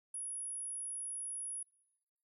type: tone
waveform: sine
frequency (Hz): 10320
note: E9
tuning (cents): -38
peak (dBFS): -39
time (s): 0.14-1.63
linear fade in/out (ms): 5
effects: noise-tail reverb RT60 1.0 s tail -22 dB re dry